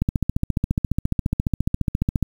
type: click train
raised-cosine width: 5 ms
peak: -7 dBFS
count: 33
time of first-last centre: 0.02-2.227 s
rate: 14.5 Hz
effects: 7-bit